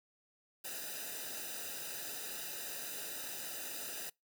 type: noise with comb filter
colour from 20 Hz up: white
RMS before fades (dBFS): -43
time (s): 0.64-4.1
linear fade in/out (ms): 10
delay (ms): 0.91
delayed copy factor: -1
effects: noise-tail reverb RT60 0.2 s tail -26 dB re dry